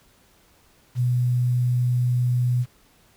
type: tone with quantisation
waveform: sine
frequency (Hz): 123.47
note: B2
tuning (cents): 0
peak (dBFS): -18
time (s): 0.95-2.66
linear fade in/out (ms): 50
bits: 8
effects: pink hiss -58 dBFS RMS until 3.16 s